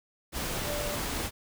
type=tone in noise; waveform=sine; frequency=587 Hz; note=D5; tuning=1 cent flat; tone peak=-34 dBFS; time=0.64-0.98 s; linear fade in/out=50 ms; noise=pink; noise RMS=-33 dBFS; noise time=0.32-1.31 s; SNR=-4 dB; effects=none